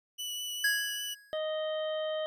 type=tone with vibrato; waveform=sawtooth; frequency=2960 Hz; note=F#7; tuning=in tune; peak=-32 dBFS; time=0.18-1.15 s; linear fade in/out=20 ms; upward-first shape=sine; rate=5 Hz; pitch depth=11 cents each way
type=tone with exponential decay; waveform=square; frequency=1661.2 Hz; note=G#6; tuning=in tune; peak=-24 dBFS; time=0.64-1.38 s; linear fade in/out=5 ms; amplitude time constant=160 ms
type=harmonic tone; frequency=622.3 Hz; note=D#5; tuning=in tune; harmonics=1 / 2 / 3 / 5 / 6; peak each=-31 / -45 / -46 / -42 / -53 dBFS; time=1.33-2.26 s; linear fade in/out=0 ms
effects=none